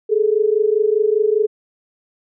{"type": "tone pair together", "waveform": "sine", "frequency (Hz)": [415, 440], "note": ["G#4", "A4"], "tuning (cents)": [-1, 0], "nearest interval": "minor second", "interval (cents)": 101, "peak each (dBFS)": -16, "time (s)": [0.09, 1.47], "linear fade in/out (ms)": 20, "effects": []}